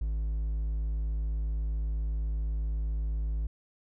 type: tone with hard clipping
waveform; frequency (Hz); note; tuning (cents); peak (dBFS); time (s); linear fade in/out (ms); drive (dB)
triangle; 53.9; A1; -35; -29; 0.01-3.47; 5; 6
effects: none